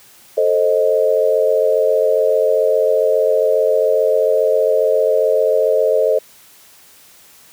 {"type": "chord", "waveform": "sine", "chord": "A diminished", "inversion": "none", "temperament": "equal with one note detuned", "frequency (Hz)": [440, 527.2, 622.3], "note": ["A4", "C5", "Eb5"], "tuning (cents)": [0, 13, 0], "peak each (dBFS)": -16, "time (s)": [0.37, 6.19], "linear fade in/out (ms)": 10, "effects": ["white hiss -46 dBFS RMS until 7.52 s", "high-pass 60 Hz 12 dB/octave"]}